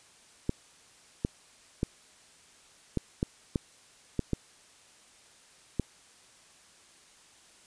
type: clicks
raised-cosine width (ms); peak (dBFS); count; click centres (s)
3; -14; 9; 0.494 / 1.249 / 1.831 / 2.973 / 3.229 / 3.558 / 4.193 / 4.333 / 5.797
effects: white hiss -58 dBFS RMS until 7.66 s + resampled to 22050 Hz